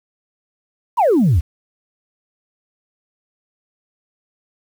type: exponential sweep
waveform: sine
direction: down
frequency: 1046.5 to 68.4 Hz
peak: -9 dBFS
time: 0.97-1.41 s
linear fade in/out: 20 ms
effects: tanh soft clip ceiling -8 dBFS + 7-bit